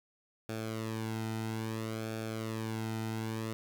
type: tone with flanger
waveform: sawtooth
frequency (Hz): 111.2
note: A2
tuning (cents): +19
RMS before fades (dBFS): -37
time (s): 0.49-3.53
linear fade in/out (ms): 0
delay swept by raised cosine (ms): 1 to 1.79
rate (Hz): 0.6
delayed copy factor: -0.7
effects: none